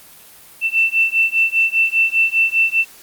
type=beating tone pair; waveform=sine; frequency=2673 / 2678 Hz; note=E7 / E7; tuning=+23 / +27 cents; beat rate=5 Hz; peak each=-16 dBFS; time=0.61-2.85 s; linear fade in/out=50 ms; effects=white hiss -43 dBFS RMS until 3.02 s + Opus 32 kbps